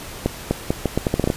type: accelerating click train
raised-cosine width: 2 ms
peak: -4 dBFS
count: 11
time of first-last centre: 0.26-1.302 s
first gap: 250 ms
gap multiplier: 0.78
effects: pink hiss -35 dBFS RMS until 1.36 s + resampled to 32000 Hz